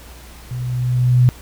sine tone with level ramp, 124.5 Hz, B2, 14 cents sharp, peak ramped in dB -23 to -7 dBFS, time 0.51-1.29 s, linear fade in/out 0 ms, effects added 60 Hz sine -38 dBFS peak until 1.41 s + pink hiss -42 dBFS RMS until 1.41 s

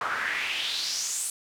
pink noise with band-pass filter sweep, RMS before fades -30 dBFS, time 0.01-1.3 s, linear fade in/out 2 ms, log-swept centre 1200 to 9200 Hz, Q 3.8, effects none

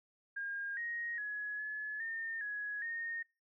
sine tone with pitch steps, 1617 / 1876 / 1684 / 1709 / 1818 / 1675 / 1845 Hz, G#6 / A#6 / G#6 / G#6 / A#6 / G#6 / A#6, -47 / +11 / +24 / +49 / -44 / +14 / -18 cents, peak -37 dBFS, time 0.36-3.23 s, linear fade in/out 10 ms, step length 410 ms, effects noise-tail reverb RT60 0.3 s tail -25 dB re dry

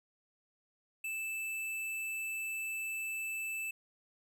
sine tone with hard clipping, 2637 Hz, E7, in tune, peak -37 dBFS, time 1.04-3.71 s, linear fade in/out 5 ms, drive 16 dB, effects none

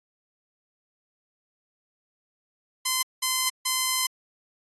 5% pulse tone bursts at uneven times, 1031 Hz, C6, 26 cents flat, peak -11 dBFS, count 3, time 2.85-3.03 / 3.22-3.5 / 3.65-4.07 s, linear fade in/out 10 ms, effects AAC 32 kbps

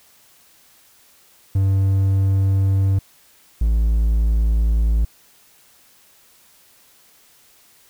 triangle tone pair in turn, 96.9 / 55.3 Hz, G2 / A1, -20 / +9 cents, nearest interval minor seventh, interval 971 cents, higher first, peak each -12 dBFS, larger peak neither, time 1.55-2.99 / 3.61-5.05 s, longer neither, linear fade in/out 5 ms, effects white hiss -53 dBFS RMS until 7.89 s

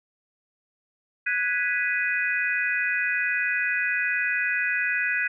sine chord, G# minor seventh, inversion third, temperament equal, 1480 / 1661.2 / 1975.5 / 2489 Hz, F#6 / G#6 / B6 / D#7, 0 / 0 / 0 / 0 cents, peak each -28 dBFS, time 1.26-5.28 s, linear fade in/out 10 ms, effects none

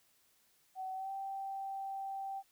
sine tone with pitch glide, 756 to 780 Hz, F#5 to G5, +37 to -9 cents, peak -38 dBFS, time 0.75-2.43 s, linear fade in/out 50 ms, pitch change +54 cents, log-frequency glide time 0.94-1.11 s, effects white hiss -71 dBFS RMS until 2.51 s

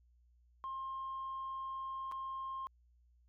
sine tone with dropouts, 1064 Hz, C6, 29 cents sharp, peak -38 dBFS, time 0.64-2.67 s, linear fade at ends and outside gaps 0 ms, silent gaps 2.115-2.121 s, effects tanh soft clip ceiling -36 dBFS + added 60 Hz sine -65 dBFS peak until 3.28 s

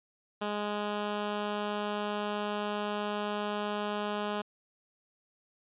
10% pulse tone, 207.7 Hz, G#3, in tune, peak -23 dBFS, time 0.41-4.42 s, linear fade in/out 10 ms, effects resampled to 8000 Hz

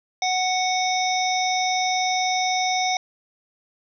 harmonic tone with a mistuned harmonic, 740 Hz, F#5, in tune, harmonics 1 / 3 / 5 / 7 / 8, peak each -22 / -27 / -29 / -30 / -31 dBFS, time 0.22-2.97 s, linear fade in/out 2 ms, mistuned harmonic 7, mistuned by +63 cents, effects none

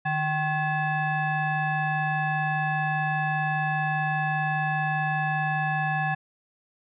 sine tone with frequency modulation, 772 Hz, G5, 27 cents flat, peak -23 dBFS, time 0.05-6.15 s, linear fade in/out 10 ms, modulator 925 Hz, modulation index 1.3, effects none

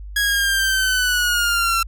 sawtooth linear sweep, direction down, 1661.2 to 1344 Hz, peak -13 dBFS, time 0.16-1.83 s, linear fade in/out 5 ms, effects added 50 Hz sine -31 dBFS peak until 1.87 s

